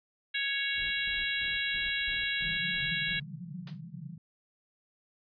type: harmonic tone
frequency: 554.4 Hz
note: C#5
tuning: in tune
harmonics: 3 / 4 / 5 / 6 / 7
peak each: -34 / -35 / -36 / -37 / -37 dBFS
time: 0.34-3.2 s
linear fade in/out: 10 ms
type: noise with tremolo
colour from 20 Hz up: brown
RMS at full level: -48 dBFS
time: 0.74-3.23 s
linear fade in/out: 50 ms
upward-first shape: square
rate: 3 Hz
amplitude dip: 70%
type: band-pass noise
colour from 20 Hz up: white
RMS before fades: -43 dBFS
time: 2.42-4.18 s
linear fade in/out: 5 ms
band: 130 to 190 Hz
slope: 96 dB/octave
type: noise with exponential decay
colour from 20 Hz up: white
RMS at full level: -41 dBFS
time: 3.67-3.81 s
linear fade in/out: 2 ms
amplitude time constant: 29 ms
effects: resampled to 11025 Hz